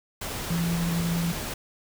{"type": "tone in noise", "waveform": "sine", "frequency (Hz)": 169.4, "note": "E3", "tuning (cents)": 48, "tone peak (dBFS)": -24, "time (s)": [0.5, 1.32], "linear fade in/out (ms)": 5, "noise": "pink", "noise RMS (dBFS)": -33, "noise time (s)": [0.21, 1.54], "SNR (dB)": 6, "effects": []}